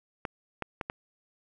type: clicks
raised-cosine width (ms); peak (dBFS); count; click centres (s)
0.5; -17; 4; 0.252 / 0.623 / 0.812 / 0.899
effects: none